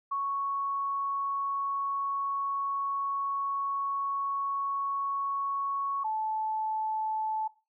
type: tone pair in turn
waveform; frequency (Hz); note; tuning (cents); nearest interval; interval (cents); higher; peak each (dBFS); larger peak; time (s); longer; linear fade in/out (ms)
sine; 1109 / 871.4; C#6 / A5; 0 / -17; major third; 417; first; -28; neither; 0.11-6.04 / 6.04-7.48; first; 10
effects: noise-tail reverb RT60 0.3 s tail -18 dB re dry